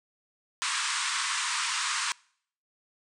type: band-pass noise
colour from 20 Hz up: pink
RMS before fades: -30 dBFS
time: 0.62-2.12 s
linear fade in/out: 0 ms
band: 940 to 9300 Hz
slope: 96 dB/octave
effects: noise-tail reverb RT60 0.6 s tail -25 dB re dry